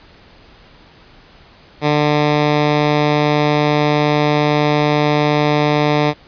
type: tone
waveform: 10% pulse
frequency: 148.8 Hz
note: D3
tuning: 23 cents sharp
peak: -4 dBFS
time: 1.81-6.14 s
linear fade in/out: 50 ms
effects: pink hiss -45 dBFS RMS until 6.27 s + resampled to 11025 Hz